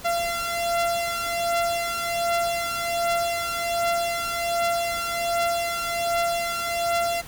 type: beating tone pair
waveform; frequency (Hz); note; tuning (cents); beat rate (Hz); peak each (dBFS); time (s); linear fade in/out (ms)
sawtooth; 684 / 685.3; F5 / F5; -36 / -33; 1.3; -21 / -24; 0.04-7.22; 20
effects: pink hiss -42 dBFS RMS until 7.27 s